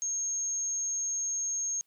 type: tone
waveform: sine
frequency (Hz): 6490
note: G#8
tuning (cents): -41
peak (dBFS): -29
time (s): 0.02-1.81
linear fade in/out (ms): 0
effects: white hiss -74 dBFS RMS until 1.86 s + high-pass 150 Hz 12 dB/octave